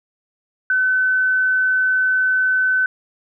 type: tone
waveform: sine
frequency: 1516 Hz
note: F#6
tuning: 42 cents sharp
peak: -14 dBFS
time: 0.7-2.86 s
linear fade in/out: 2 ms
effects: none